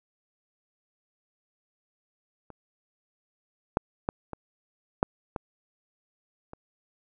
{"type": "clicks", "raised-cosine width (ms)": 1, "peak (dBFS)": [-30, -8, -12, -21, -7, -17, -27], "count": 7, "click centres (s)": [2.503, 3.771, 4.089, 4.333, 5.029, 5.362, 6.534], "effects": []}